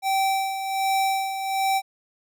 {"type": "tone with tremolo", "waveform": "square", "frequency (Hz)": 775, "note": "G5", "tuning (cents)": -20, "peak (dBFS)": -20, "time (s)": [0.02, 1.82], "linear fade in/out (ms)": 50, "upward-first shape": "sine", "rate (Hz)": 1.3, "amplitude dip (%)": 60, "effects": []}